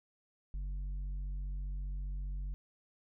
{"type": "tone with tanh clipping", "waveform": "triangle", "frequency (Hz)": 47.51, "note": "F#1", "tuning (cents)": 47, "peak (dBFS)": -37, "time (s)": [0.54, 2.54], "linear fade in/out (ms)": 0, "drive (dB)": 10, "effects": []}